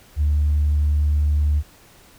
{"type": "tone", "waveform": "sine", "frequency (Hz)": 74.1, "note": "D2", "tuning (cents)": 16, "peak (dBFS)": -14, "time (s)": [0.16, 1.63], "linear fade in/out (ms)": 50, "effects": ["tanh soft clip ceiling -12 dBFS", "pink hiss -50 dBFS RMS until 2.18 s"]}